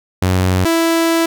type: tone pair in turn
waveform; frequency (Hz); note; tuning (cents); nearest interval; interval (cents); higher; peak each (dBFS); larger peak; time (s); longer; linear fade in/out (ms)
sawtooth; 92.5 / 330.7; F#2 / E4; 0 / +6; octave + minor seventh; 2206; second; -8; neither; 0.22-0.65 / 0.65-1.26; second; 5
effects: none